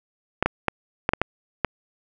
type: clicks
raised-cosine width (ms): 0.5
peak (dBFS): -4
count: 7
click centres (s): 0.426 / 0.46 / 0.683 / 1.091 / 1.135 / 1.216 / 1.647
effects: none